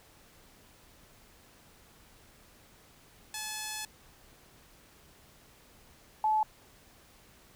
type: tone pair in turn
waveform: 5% pulse / sine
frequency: 860 / 863.8 Hz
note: A5 / A5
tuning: -40 / -32 cents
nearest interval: unison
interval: 8 cents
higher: second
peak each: -24 dBFS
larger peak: neither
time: 3.34-3.85 / 6.24-6.43 s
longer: first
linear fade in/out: 2 ms
effects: pink hiss -59 dBFS RMS until 7.55 s